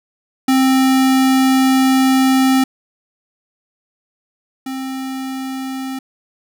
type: tone pair in turn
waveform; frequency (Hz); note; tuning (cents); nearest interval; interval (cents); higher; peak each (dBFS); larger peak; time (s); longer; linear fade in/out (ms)
square; 263.3 / 264.2; C4 / C4; +11 / +17; unison; 6; second; -11 / -23; first; 0.48-2.64 / 4.66-5.99; first; 5
effects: none